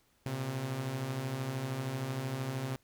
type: beating tone pair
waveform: sawtooth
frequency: 120 / 133 Hz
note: B2 / C3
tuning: -49 / +29 cents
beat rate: 13 Hz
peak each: -37 / -31 dBFS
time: 0.26-2.76 s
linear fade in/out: 0 ms
effects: pink hiss -70 dBFS RMS until 2.83 s